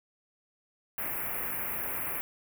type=band-stop noise; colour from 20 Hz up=white; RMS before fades=-34 dBFS; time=0.98-2.21 s; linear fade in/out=0 ms; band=2500 to 11000 Hz; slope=48 dB/octave; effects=none